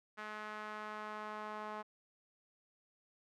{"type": "tone with band-pass filter sweep", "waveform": "sawtooth", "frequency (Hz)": 212.8, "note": "G#3", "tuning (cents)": 42, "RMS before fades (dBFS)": -45, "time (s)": [0.17, 1.83], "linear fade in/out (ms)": 20, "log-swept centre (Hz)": [1500, 1000], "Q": 1.8, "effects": []}